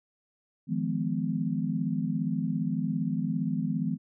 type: chord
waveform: sine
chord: F half-diminished seventh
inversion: third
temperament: just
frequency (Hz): 157.15 / 174.61 / 209.5 / 251.4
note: Eb3 / F3 / Ab3 / Cb4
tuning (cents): +18 / 0 / +15 / +31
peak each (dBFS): -32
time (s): 0.67-3.98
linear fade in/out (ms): 50
effects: none